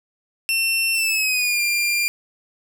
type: tone with pitch glide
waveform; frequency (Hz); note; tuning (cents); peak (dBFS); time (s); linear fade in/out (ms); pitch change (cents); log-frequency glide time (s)
sawtooth; 2700 to 2392; E7 to D7; +41 to +31; -15; 0.49-2.08; 0; -210; 0.94-1.6
effects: none